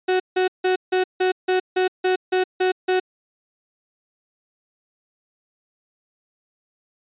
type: tone bursts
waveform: 35% pulse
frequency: 370.3 Hz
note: F#4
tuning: 1 cent sharp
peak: -15 dBFS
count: 11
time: 0.08-3 s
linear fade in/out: 10 ms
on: 120 ms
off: 160 ms
effects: resampled to 8000 Hz